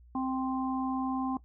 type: harmonic tone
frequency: 261.6 Hz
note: C4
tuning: in tune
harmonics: 1 / 3 / 4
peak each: -30 / -36 / -38 dBFS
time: 0.15-1.37 s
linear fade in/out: 2 ms
effects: noise-tail reverb RT60 0.1 s tail -17 dB re dry + added 60 Hz sine -53 dBFS peak until 1.44 s